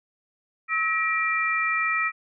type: tone cluster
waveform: sine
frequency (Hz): 1291 / 1913 / 2366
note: E6 / A#6 / D7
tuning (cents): -37 / +44 / +12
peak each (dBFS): -26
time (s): 0.68-2.12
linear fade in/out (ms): 50
effects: none